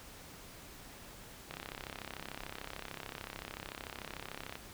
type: click train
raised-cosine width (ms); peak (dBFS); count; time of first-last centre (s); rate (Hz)
0.3; -25; 103; 1.51-4.555; 33.5
effects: pink hiss -52 dBFS RMS until 4.73 s